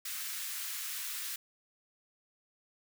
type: high-pass noise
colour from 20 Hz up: white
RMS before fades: -39 dBFS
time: 0.05-1.36 s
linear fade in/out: 5 ms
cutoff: 1300 Hz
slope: 24 dB/octave
effects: none